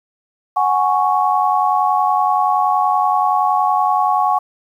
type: chord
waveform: sine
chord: F# suspended second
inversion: none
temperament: equal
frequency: 740 / 830.6 / 1108.7 Hz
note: F#5 / G#5 / C#6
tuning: 0 / 0 / 0 cents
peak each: -17 dBFS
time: 0.56-4.39 s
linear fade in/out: 10 ms
effects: 8-bit